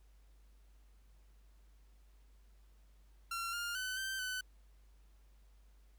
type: tone with pitch steps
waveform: sawtooth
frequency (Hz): 1367 / 1407 / 1511 / 1555 / 1507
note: F6 / F6 / F#6 / G6 / F#6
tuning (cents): -37 / +12 / +36 / -14 / +31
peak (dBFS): -34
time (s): 3.31-4.41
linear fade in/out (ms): 5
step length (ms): 220
effects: added 50 Hz sine -60 dBFS peak until 5.98 s + pink hiss -75 dBFS RMS until 5.98 s

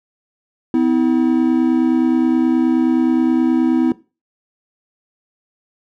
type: tone pair together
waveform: triangle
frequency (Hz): 253.3 / 322.8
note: B3 / E4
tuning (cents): +44 / -36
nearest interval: major third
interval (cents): 420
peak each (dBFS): -13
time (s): 0.74-3.92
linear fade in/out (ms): 2
effects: noise-tail reverb RT60 0.3 s tail -18 dB re dry

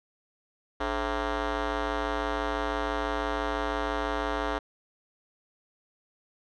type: ring-modulated tone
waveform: 10% pulse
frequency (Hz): 240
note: B3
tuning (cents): -49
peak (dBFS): -16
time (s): 0.8-4.59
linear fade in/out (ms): 10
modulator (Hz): 187
effects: low-pass 3000 Hz 12 dB/octave

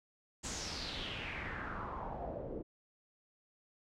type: noise with low-pass filter sweep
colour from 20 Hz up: pink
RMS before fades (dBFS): -42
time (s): 0.43-2.63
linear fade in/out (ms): 20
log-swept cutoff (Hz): 7500 to 420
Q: 4.1
effects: none

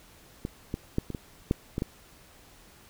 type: clicks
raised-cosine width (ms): 3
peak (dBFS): -18 / -17 / -12 / -22 / -21 / -10 / -16 / -15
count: 8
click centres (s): 0.451 / 0.741 / 0.984 / 1.103 / 1.148 / 1.511 / 1.781 / 1.821
effects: pink hiss -55 dBFS RMS until 2.89 s

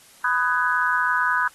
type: chord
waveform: sine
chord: G# minor seventh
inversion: first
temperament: just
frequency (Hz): 996.7 / 1245.9 / 1495.1 / 1661.2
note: B5 / D#6 / F#6 / G#6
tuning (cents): +16 / +2 / +18 / 0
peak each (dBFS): -24 / -25 / -22 / -26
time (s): 0.24-1.48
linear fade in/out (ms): 5
effects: white hiss -51 dBFS RMS until 1.54 s + AAC 32 kbps

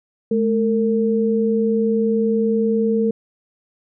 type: tone pair together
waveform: sine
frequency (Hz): 214.8 / 455.1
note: A3 / A#4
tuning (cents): -41 / -42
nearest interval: octave + minor second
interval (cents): 1299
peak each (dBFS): -18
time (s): 0.31-3.11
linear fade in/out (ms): 5
effects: none

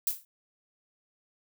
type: noise with exponential decay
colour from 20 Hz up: violet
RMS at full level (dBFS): -24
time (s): 0.07-0.25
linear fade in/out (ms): 2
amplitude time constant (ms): 38
effects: none

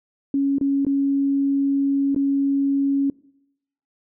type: tone with dropouts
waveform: sine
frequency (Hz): 277.2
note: C#4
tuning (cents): 0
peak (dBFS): -17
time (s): 0.34-3.1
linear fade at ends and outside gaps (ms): 2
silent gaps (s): 0.584-0.611 / 0.85-0.866 / 2.147-2.161
effects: noise-tail reverb RT60 0.8 s tail -23 dB re dry

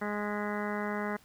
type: harmonic tone with a mistuned harmonic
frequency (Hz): 207.7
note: G#3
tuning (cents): 0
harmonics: 1 / 2 / 3 / 4 / 5 / 6 / 7 / 8 / 9 / 10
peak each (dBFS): -35 / -38 / -40 / -41 / -42 / -43 / -43 / -44 / -45 / -45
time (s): 0.01-1.17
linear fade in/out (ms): 10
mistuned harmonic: 10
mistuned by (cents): -58
effects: pink hiss -60 dBFS RMS until 1.24 s

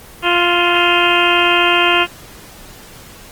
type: harmonic tone with a mistuned harmonic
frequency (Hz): 349.2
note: F4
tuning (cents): 0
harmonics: 1 / 2 / 3 / 4 / 5 / 6 / 7 / 8 / 9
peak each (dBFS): -18 / -19 / -18 / -18 / -23 / -23 / -18 / -18 / -20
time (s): 0.22-2.07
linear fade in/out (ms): 50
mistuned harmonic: 7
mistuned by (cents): +56
effects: pink hiss -38 dBFS RMS until 3.31 s + Opus 24 kbps

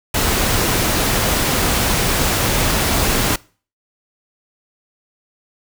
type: noise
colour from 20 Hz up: pink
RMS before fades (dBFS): -17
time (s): 0.14-3.36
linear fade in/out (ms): 5
effects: noise-tail reverb RT60 0.4 s tail -23 dB re dry

